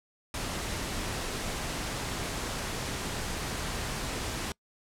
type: noise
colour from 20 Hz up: pink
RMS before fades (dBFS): -34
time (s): 0.34-4.52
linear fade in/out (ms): 2
effects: noise-tail reverb RT60 0.1 s tail -25 dB re dry + low-pass 10000 Hz 12 dB/octave